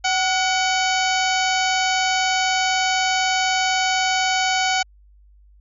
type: harmonic tone with a mistuned harmonic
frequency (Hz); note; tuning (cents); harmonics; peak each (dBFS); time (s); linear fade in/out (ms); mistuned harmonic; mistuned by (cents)
754; F#5; +32; 1 / 2 / 3 / 4 / 5 / 6 / 7 / 8 / 9; -21 / -25 / -25 / -27 / -33 / -29 / -32 / -33 / -30; 0.04-4.83; 10; 2; -56
effects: added 50 Hz sine -48 dBFS peak until 5.6 s